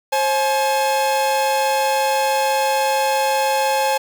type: tone pair together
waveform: 45% pulse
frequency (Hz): 534.5 / 850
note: C5 / G#5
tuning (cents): +37 / +40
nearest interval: minor sixth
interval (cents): 803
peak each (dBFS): -20 / -18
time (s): 0.12-3.98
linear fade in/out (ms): 10
effects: 7-bit